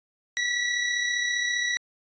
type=tone pair together; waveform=sawtooth; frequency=1940.4 / 1975.5 Hz; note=B6 / B6; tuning=-31 / 0 cents; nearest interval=unison; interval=31 cents; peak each=-21 / -30 dBFS; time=0.37-1.77 s; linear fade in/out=0 ms; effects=resampled to 16000 Hz